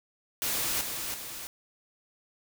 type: noise with echo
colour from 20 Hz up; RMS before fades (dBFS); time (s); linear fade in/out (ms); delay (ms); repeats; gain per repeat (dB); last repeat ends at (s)
white; -30; 0.42-0.81; 0; 330; 2; -5; 1.47
effects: none